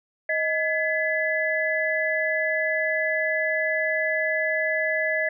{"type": "tone cluster", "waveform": "sine", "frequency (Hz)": [628, 1706, 2005], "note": ["D#5", "G#6", "B6"], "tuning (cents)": [16, 46, 26], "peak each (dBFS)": -26, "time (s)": [0.29, 5.29], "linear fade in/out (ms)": 5, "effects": []}